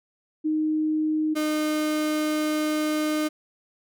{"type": "tone pair in turn", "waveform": ["sine", "35% pulse"], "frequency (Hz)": [310, 305.9], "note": ["D#4", "D#4"], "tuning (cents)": [-6, -29], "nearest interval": "unison", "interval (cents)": 23, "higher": "first", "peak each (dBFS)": -21, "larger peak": "neither", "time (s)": [[0.44, 1.35], [1.35, 3.29]], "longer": "second", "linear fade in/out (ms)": 20, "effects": []}